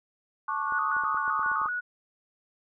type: chord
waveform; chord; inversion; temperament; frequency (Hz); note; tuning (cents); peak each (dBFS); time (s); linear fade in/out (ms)
sine; D major seventh; second; just; 881 / 1101.2 / 1174.7 / 1468.3; A5 / C#6 / D6 / F#6; +2 / -12 / 0 / -14; -35 / -30 / -33 / -36; 0.48-1.67; 5
type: tone with vibrato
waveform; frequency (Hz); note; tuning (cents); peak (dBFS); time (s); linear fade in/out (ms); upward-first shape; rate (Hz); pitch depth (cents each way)
sine; 1349; E6; +40; -28; 0.66-1.81; 20; square; 3.9; 140
type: clicks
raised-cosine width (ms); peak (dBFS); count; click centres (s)
1; -31; 10; 0.723 / 0.966 / 1.037 / 1.146 / 1.279 / 1.394 / 1.462 / 1.516 / 1.616 / 1.658
effects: none